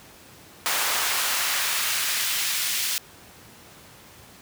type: noise with high-pass filter sweep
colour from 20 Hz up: pink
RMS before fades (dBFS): -25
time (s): 0.66-2.98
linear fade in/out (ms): 0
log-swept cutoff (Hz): 880 to 2900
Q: 0.8
effects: pink hiss -48 dBFS RMS until 4.41 s + high-pass 80 Hz 12 dB/octave